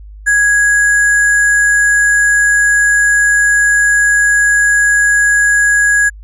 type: tone with sample-and-hold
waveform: sine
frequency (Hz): 1661.2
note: G#6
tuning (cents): 0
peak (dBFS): -7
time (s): 0.26-6.1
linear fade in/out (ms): 20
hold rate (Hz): 8820
effects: added 51 Hz sine -30 dBFS peak until 6.23 s + resampled to 24000 Hz